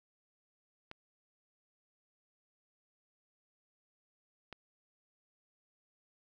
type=clicks; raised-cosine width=0.3 ms; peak=-29 dBFS; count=2; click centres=0.914 / 4.527 s; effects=none